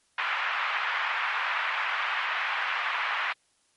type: band-pass noise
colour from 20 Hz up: pink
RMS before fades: -29 dBFS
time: 0.18-3.33 s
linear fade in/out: 5 ms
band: 1000 to 2600 Hz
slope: 24 dB/octave
effects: white hiss -68 dBFS RMS until 3.76 s + MP3 48 kbps